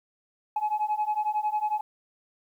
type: beating tone pair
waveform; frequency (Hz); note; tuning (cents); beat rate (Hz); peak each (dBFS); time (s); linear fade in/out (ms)
sine; 842 / 853; G#5 / G#5; +24 / +46; 11; -27 / -26; 0.56-1.81; 5
effects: tanh soft clip ceiling -20 dBFS + 10-bit